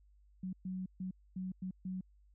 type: tone bursts at uneven times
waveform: sine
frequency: 185.8 Hz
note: F#3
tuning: 7 cents sharp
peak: -37 dBFS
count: 6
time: 0.43-0.53 / 0.65-0.86 / 1-1.11 / 1.36-1.52 / 1.62-1.71 / 1.85-2.01 s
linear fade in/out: 5 ms
effects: added 50 Hz sine -62 dBFS peak until 2.34 s